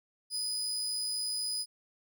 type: tone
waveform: 30% pulse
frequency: 4978 Hz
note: D#8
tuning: in tune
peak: -29 dBFS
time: 0.3-1.66 s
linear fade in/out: 50 ms
effects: none